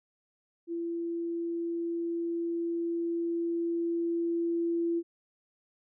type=tone with level ramp; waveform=sine; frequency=338 Hz; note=E4; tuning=43 cents sharp; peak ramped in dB=-31 to -26 dBFS; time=0.67-5.03 s; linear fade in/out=50 ms; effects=none